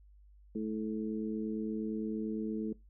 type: harmonic tone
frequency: 108.7 Hz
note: A2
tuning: 21 cents flat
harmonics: 2 / 3 / 4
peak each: -35 / -39 / -41 dBFS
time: 0.55-2.73 s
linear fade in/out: 5 ms
effects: noise-tail reverb RT60 0.2 s tail -21 dB re dry + added 50 Hz sine -56 dBFS peak until 2.89 s